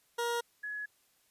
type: tone pair in turn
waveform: 20% pulse / sine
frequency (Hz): 472.7 / 1689.4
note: A#4 / G#6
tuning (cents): +24 / +29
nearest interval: octave + minor seventh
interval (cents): 2205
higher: second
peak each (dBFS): -26 / -36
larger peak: first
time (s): 0.18-0.41 / 0.63-0.86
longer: neither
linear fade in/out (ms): 10
effects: white hiss -70 dBFS RMS until 1.3 s + resampled to 32000 Hz